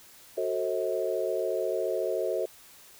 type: chord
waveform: sine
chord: F# diminished seventh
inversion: none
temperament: just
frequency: 370 / 444 / 532.8 / 639.4 Hz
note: F#4 / A4 / C5 / Eb5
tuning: 0 / +16 / +31 / +47 cents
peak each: -32 dBFS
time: 0.37-2.46 s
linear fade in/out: 10 ms
effects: white hiss -53 dBFS RMS until 2.99 s